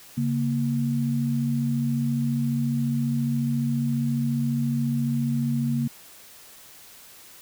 sine tone pair together, 138.59 / 233.1 Hz, C#3 / A#3, 0 / 0 cents, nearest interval major sixth, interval 900 cents, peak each -25 / -24 dBFS, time 0.17-5.88 s, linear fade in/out 10 ms, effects white hiss -48 dBFS RMS until 7.41 s

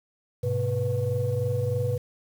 sine tone cluster, 103.6 / 126.8 / 491.5 Hz, G#2 / B2 / B4, -4 / +46 / -8 cents, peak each -27 dBFS, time 0.43-1.98 s, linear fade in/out 10 ms, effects tanh soft clip ceiling -16 dBFS + 8-bit

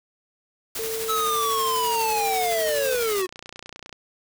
white noise with tremolo, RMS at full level -30 dBFS, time 0.75-3.22 s, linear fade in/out 5 ms, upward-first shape sine, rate 12 Hz, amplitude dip 35%
sine tone, 447.7 Hz, A4, 30 cents sharp, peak -28 dBFS, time 0.79-2.95 s, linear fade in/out 0 ms
square linear sweep, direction down, 1312 to 358.5 Hz, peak -23 dBFS, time 1.08-3.27 s, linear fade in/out 20 ms
click train, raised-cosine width 0.2 ms, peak -22 dBFS, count 38, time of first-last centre 2.69-3.927 s, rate 29.9 Hz
effects none

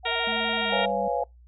sine tone with vibrato, 698.5 Hz, F5, in tune, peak -33 dBFS, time 0.03-0.88 s, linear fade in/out 20 ms, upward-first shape square, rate 12 Hz, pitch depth 110 cents each way
harmonic tone, 466.2 Hz, A#4, in tune, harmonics 1 / 2 / 3 / 4 / 5 / 6 / 7 / 8, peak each -33 / -33 / -33 / -33 / -33 / -33 / -33 / -33 dBFS, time 0.05-0.86 s, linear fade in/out 10 ms
sine tone with pitch glide, 220 to 198.28 Hz, A3 to G3, 0 to +20 cents, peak -34 dBFS, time 0.27-1.08 s, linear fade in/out 2 ms, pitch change -180 cents, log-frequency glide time 0.58-0.75 s
sine chord, C# dominant seventh, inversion third, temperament just, 498.9 / 554.4 / 693 / 831.5 Hz, B4 / C#5 / E#5 / G#5, +17 / 0 / -14 / +2 cents, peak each -29 dBFS, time 0.72-1.24 s, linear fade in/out 5 ms
effects noise-tail reverb RT60 0.2 s tail -26 dB re dry + added 60 Hz sine -49 dBFS peak until 1.47 s

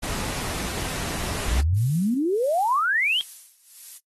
pink noise, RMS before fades -30 dBFS, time 0.02-1.62 s, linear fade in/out 20 ms
sine exponential sweep, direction up, 51.4 to 3294 Hz, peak -19 dBFS, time 1.48-3.21 s, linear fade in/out 0 ms
violet noise with tremolo, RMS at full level -37 dBFS, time 1.75-3.99 s, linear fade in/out 20 ms, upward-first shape sine, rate 1.5 Hz, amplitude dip 85%
effects noise-tail reverb RT60 0.1 s tail -19 dB re dry + AAC 32 kbps

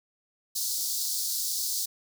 pink high-pass noise, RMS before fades -30 dBFS, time 0.55-1.86 s, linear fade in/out 10 ms, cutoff 4200 Hz, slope 48 dB/octave, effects none

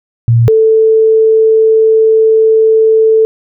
sine tone pair in turn, 116.7 / 441.9 Hz, A#2 / A4, +2 / +7 cents, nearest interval octave + major seventh, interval 2305 cents, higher second, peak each -4 dBFS, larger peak neither, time 0.28-0.48 / 0.48-3.25 s, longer second, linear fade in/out 0 ms, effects none

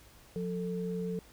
sine tone pair together, 178.3 / 443.9 Hz, F3 / A4, +36 / +15 cents, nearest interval octave + major third, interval 1579 cents, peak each -34 / -36 dBFS, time 0.36-1.19 s, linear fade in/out 0 ms, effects added 60 Hz sine -64 dBFS peak until 1.32 s + pink hiss -58 dBFS RMS until 1.32 s

